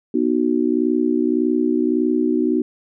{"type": "chord", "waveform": "sine", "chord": "B major", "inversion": "none", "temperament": "just", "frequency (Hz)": [246.9, 308.7, 370.4], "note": ["B3", "D#4", "F#4"], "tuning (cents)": [0, -14, 2], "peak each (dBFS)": [-20, -19, -21], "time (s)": [0.14, 2.62], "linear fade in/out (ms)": 5, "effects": []}